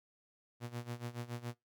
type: tone with tremolo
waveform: sawtooth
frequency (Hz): 120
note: B2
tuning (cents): -49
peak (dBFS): -34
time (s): 0.6-1.55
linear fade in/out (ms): 50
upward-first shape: sine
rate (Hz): 7.1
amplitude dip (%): 85
effects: noise-tail reverb RT60 0.2 s tail -24 dB re dry